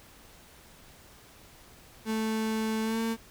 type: tone with pitch glide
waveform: 35% pulse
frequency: 220 to 226.4 Hz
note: A3 to A3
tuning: 0 to +50 cents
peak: -26 dBFS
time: 2.05-3.17 s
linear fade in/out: 50 ms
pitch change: +50 cents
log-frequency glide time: 2.82-3 s
effects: pink hiss -54 dBFS RMS until 3.3 s